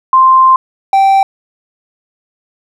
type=tone pair in turn; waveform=sine / triangle; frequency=1046.5 / 779.5 Hz; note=C6 / G5; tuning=0 / -10 cents; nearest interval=perfect fourth; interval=510 cents; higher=first; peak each=-3 dBFS; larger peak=neither; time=0.13-0.56 / 0.93-1.23 s; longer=first; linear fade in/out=2 ms; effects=none